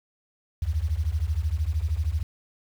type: beating tone pair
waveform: sine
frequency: 71.3 / 84.3 Hz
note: C#2 / E2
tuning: +49 / +39 cents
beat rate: 13 Hz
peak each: -26 dBFS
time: 0.62-2.23 s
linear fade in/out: 5 ms
effects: 8-bit